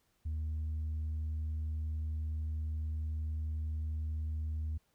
sine tone with tanh clipping, 77.78 Hz, D#2, in tune, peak -34 dBFS, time 0.25-4.78 s, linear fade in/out 10 ms, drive 1 dB, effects pink hiss -75 dBFS RMS until 4.94 s

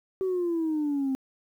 sine exponential sweep, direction down, 383.6 to 261.8 Hz, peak -23 dBFS, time 0.21-1.15 s, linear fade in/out 0 ms, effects tanh soft clip ceiling -22 dBFS + 10-bit

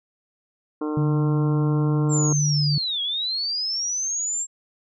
harmonic tone, 151.9 Hz, D#3, 41 cents flat, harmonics 2 / 3 / 4 / 5 / 6 / 7 / 8 / 9, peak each -25 / -30 / -41 / -41 / -41 / -37 / -47 / -42 dBFS, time 0.81-2.33 s, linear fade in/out 5 ms
sine tone, 146.9 Hz, D3, 1 cent sharp, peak -19 dBFS, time 0.97-2.78 s, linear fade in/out 2 ms
sine linear two-way sweep, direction down then up, 7520 to 3265 to 7520 Hz, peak -23 dBFS, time 2.09-4.47 s, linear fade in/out 50 ms, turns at 3.02 s
effects none

